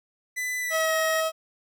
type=tone with pitch glide; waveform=45% pulse; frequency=2000 to 1887.7 Hz; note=B6 to A#6; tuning=+21 to +21 cents; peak=-27 dBFS; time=0.36-1.22 s; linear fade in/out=20 ms; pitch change=-100 cents; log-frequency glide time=0.59-0.94 s
type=tone; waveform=30% pulse; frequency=641 Hz; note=E5; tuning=49 cents flat; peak=-21 dBFS; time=0.7-1.32 s; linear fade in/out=50 ms
effects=none